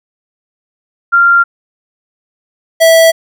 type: tone pair in turn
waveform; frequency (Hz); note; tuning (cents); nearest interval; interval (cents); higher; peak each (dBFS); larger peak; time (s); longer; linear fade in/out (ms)
sine / square; 1388 / 655; F6 / E5; -11 / -11; octave + minor second; 1300; first; -4; neither; 1.12-1.44 / 2.8-3.12; neither; 20
effects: none